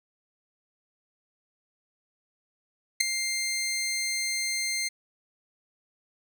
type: tone with ADSR envelope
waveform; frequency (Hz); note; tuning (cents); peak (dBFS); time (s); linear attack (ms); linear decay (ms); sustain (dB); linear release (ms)
15% pulse; 2100; C7; +6; -9; 3-4.89; 10; 3; -12; 15
effects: none